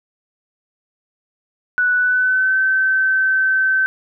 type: tone with pitch glide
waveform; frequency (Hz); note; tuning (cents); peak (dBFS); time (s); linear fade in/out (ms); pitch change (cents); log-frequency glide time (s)
sine; 1480 to 1539.3; F#6 to G6; 0 to -32; -13; 1.78-3.86; 0; +68; 1.95-2.58
effects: none